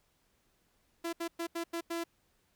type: tone bursts at uneven times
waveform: sawtooth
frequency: 336.6 Hz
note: E4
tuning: 36 cents sharp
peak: -30 dBFS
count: 6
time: 1.04-1.13 / 1.2-1.28 / 1.39-1.47 / 1.55-1.64 / 1.73-1.81 / 1.9-2.04 s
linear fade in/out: 10 ms
effects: pink hiss -73 dBFS RMS until 2.55 s